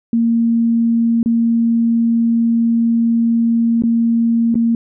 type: tone with dropouts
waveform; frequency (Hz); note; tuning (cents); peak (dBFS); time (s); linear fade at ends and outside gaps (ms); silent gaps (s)
sine; 231.1; A#3; -15; -11; 0.13-4.75; 2; 1.23-1.259 / 3.822-3.836 / 4.544-4.554
effects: none